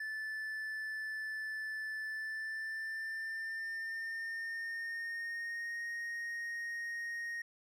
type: tone with pitch glide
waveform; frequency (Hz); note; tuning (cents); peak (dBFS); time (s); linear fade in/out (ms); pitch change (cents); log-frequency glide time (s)
triangle; 1750 to 1864.8; A6 to A#6; -10 to 0; -36; 0-7.42; 5; +110; 2.02-5.82
effects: none